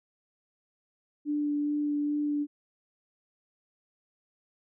sine tone with vibrato, 293.7 Hz, D4, in tune, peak -26 dBFS, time 1.25-2.47 s, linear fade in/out 50 ms, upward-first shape sine, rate 2.4 Hz, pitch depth 10 cents each way, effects none

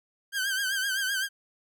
sawtooth tone with vibrato, 1568 Hz, G6, in tune, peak -23 dBFS, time 0.32-1.29 s, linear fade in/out 50 ms, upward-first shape triangle, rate 7.8 Hz, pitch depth 89 cents each way, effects none

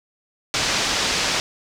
white low-pass noise, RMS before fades -22 dBFS, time 0.54-1.4 s, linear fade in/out 0 ms, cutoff 6100 Hz, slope 24 dB/octave, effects none

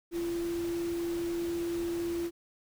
sine tone in noise, 341 Hz, F4, 41 cents flat, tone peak -30 dBFS, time 0.11-2.31 s, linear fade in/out 50 ms, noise pink, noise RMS -45 dBFS, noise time 0.11-2.31 s, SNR +12 dB, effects none

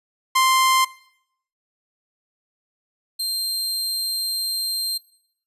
sawtooth tone pair in turn, 1046.5 / 4169 Hz, C6 / C8, 0 / -7 cents, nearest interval 2 octaves, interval 2393 cents, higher second, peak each -11 / -20 dBFS, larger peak first, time 0.35-0.85 / 3.19-4.98 s, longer second, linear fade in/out 10 ms, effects noise-tail reverb RT60 0.7 s tail -20 dB re dry + resampled to 32000 Hz

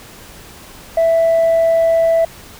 sine tone, 660 Hz, E5, 2 cents sharp, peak -8 dBFS, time 0.97-2.25 s, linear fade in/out 5 ms, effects tanh soft clip ceiling -8 dBFS + pink hiss -38 dBFS RMS until 2.59 s

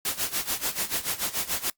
white noise with tremolo, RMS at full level -26 dBFS, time 0.05-1.7 s, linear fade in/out 2 ms, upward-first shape sine, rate 6.9 Hz, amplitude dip 85%, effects noise-tail reverb RT60 0.1 s tail -24 dB re dry + Opus 48 kbps

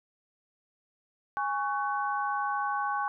sine tone cluster, 824 / 1115 / 1509 Hz, G#5 / C#6 / F#6, -14 / +10 / +34 cents, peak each -31 / -31 / -35 dBFS, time 1.37-3.08 s, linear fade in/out 0 ms, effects none

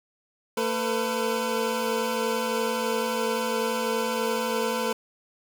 25% pulse tone cluster, 226.6 / 450.2 / 502 Hz, A#3 / A4 / B4, -49 / +40 / +28 cents, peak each -27 / -26 / -24 dBFS, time 0.57-4.93 s, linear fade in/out 5 ms, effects none

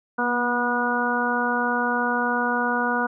harmonic tone with a mistuned harmonic, 243.1 Hz, B3, 27 cents flat, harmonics 1 / 2 / 3 / 4 / 5 / 6, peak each -27 / -29 / -29 / -27 / -30 / -25 dBFS, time 0.18-3.07 s, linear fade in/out 10 ms, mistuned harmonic 1, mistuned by -19 cents, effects none

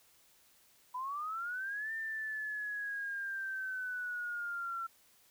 sine linear two-way sweep, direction up then down, 983 to 1801 to 1348 Hz, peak -36 dBFS, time 0.94-4.87 s, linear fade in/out 10 ms, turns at 1.93 s, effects white hiss -66 dBFS RMS until 5.3 s

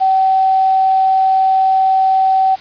sine tone, 764 Hz, G5, 45 cents flat, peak -9 dBFS, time 0-2.56 s, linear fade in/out 20 ms, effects white hiss -36 dBFS RMS until 2.6 s + resampled to 11025 Hz

